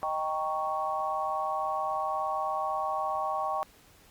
sine chord, Eb dominant seventh, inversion none, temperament equal, 622.3 / 784 / 932.3 / 1108.7 Hz, Eb5 / G5 / Bb5 / Db6, 0 / 0 / 0 / 0 cents, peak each -35 / -32 / -38 / -32 dBFS, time 0.03-3.63 s, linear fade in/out 0 ms, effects pink hiss -58 dBFS RMS until 4.1 s + Opus 48 kbps

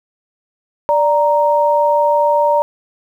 sine tone pair together, 587 / 932.3 Hz, D5 / A#5, -1 / 0 cents, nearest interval minor sixth, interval 801 cents, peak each -13 dBFS, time 0.89-2.62 s, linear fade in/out 0 ms, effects 8-bit

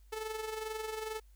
sawtooth tone with amplitude modulation, 436.8 Hz, A4, 13 cents flat, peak -31 dBFS, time 0.12-1.2 s, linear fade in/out 10 ms, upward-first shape sine, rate 22.3 Hz, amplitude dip 55%, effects added 50 Hz sine -56 dBFS peak until 1.35 s + white hiss -73 dBFS RMS until 1.35 s

